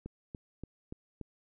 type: click train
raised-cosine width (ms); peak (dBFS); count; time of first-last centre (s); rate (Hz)
3; -28; 5; 0.06-1.213; 3.47
effects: none